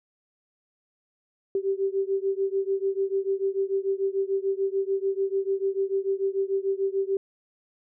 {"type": "beating tone pair", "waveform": "sine", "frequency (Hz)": [386.8, 393.6], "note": ["G4", "G4"], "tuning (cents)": [-23, 7], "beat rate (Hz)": 6.8, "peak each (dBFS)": [-26, -27], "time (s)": [1.55, 7.17], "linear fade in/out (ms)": 2, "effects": []}